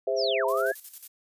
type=chord; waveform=sine; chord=Ab augmented; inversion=none; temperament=equal with one note detuned; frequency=406.1 / 523.3 / 659.3 Hz; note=Ab4 / C5 / E5; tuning=-39 / 0 / 0 cents; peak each=-29 / -28 / -28 dBFS; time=0.07-0.72 s; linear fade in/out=5 ms
type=linear two-way sweep; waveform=sine; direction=down then up; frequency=5920 to 881 to 1752 Hz; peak=-28 dBFS; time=0.16-0.75 s; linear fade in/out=50 ms; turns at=0.45 s
type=noise with tremolo; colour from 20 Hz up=violet; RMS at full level=-39 dBFS; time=0.48-1.08 s; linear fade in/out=5 ms; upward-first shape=square; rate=11 Hz; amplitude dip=65%
effects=resampled to 32000 Hz